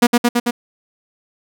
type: tone with echo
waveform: sawtooth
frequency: 240 Hz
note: B3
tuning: 49 cents flat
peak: -3 dBFS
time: 0.02-0.07 s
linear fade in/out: 10 ms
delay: 110 ms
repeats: 4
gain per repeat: -2 dB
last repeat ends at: 0.51 s
effects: none